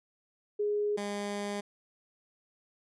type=tone pair in turn; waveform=sine / 15% pulse; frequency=415.3 / 203.8 Hz; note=G#4 / G#3; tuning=0 / -32 cents; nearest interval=octave; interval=1232 cents; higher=first; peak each=-27 dBFS; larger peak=neither; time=0.59-0.97 / 0.97-1.61 s; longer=second; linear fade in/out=10 ms; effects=resampled to 24000 Hz